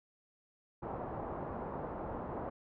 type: low-pass noise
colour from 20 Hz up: white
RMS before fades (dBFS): -41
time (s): 0.82-2.5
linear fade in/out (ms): 10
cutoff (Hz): 950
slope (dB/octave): 24
effects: none